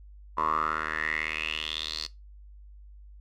10% pulse tone with band-pass filter sweep, 78 Hz, D#2, 5 cents sharp, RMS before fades -31 dBFS, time 0.37-2.07 s, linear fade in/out 10 ms, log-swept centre 1000 to 4600 Hz, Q 7, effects noise-tail reverb RT60 0.2 s tail -19 dB re dry + added 50 Hz sine -46 dBFS peak until 3.2 s

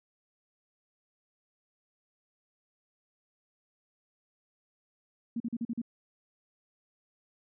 sine tone bursts, 233.1 Hz, A#3, in tune, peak -30 dBFS, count 6, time 5.36-5.817 s, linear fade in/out 5 ms, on 42 ms, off 41 ms, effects none

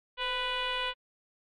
sine tone with frequency modulation, 1975.5 Hz, B6, in tune, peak -28 dBFS, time 0.17-0.94 s, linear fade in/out 50 ms, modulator 488 Hz, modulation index 3, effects tanh soft clip ceiling -24 dBFS + MP3 48 kbps

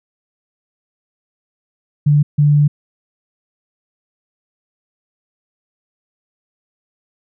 sine tone bursts at uneven times, 146.83 Hz, D3, in tune, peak -8 dBFS, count 2, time 2.06-2.23 / 2.38-2.68 s, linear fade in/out 10 ms, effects none

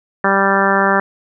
harmonic tone, 196 Hz, G3, in tune, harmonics 1 / 2 / 3 / 4 / 5 / 6 / 7 / 8 / 9, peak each -20 / -20 / -20 / -20 / -20 / -20 / -20 / -20 / -20 dBFS, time 0.24-1 s, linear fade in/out 2 ms, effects none

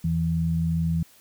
sine tone pair together, 82.41 / 164.81 Hz, E2 / E3, 0 / 0 cents, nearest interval octave, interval 1200 cents, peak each -28 / -22 dBFS, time 0.04-1.03 s, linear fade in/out 5 ms, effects white hiss -55 dBFS RMS until 1.2 s

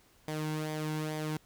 sawtooth tone with flanger, 154.4 Hz, D#3, 13 cents flat, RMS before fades -35 dBFS, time 0.28-1.37 s, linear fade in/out 0 ms, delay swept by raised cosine 0.72 to 1.67 ms, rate 2.3 Hz, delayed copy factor -0.55, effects pink hiss -64 dBFS RMS until 1.45 s

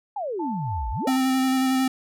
sine exponential two-way sweep, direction down then up, 865 to 51.5 to 865 Hz, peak -26 dBFS, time 0.16-1.1 s, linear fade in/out 5 ms, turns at 0.9 s
sine tone with tremolo, 880 Hz, A5, in tune, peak -28 dBFS, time 0.39-1.17 s, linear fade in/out 10 ms, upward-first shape sine, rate 3.5 Hz, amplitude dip 35%
square tone with vibrato, 261.6 Hz, C4, in tune, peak -20 dBFS, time 1.07-1.88 s, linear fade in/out 5 ms, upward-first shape square, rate 11 Hz, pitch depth 12 cents each way
effects none

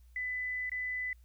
sine tone with dropouts, 2000 Hz, B6, 21 cents sharp, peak -33 dBFS, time 0.16-1.13 s, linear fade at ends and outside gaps 2 ms, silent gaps 0.696-0.717 s, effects added 60 Hz sine -55 dBFS peak until 1.24 s + white hiss -74 dBFS RMS until 1.24 s

